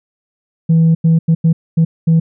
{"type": "tone bursts at uneven times", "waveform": "sine", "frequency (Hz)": 163.3, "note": "E3", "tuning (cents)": -16, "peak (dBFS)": -5, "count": 6, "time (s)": [[0.69, 0.95], [1.04, 1.19], [1.28, 1.35], [1.44, 1.53], [1.77, 1.85], [2.07, 2.2]], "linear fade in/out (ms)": 10, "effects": ["tanh soft clip ceiling -5 dBFS"]}